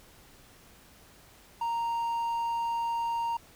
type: tone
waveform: triangle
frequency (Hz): 930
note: A#5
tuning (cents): -4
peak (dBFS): -26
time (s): 1.61-3.37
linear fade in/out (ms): 5
effects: pink hiss -56 dBFS RMS until 3.55 s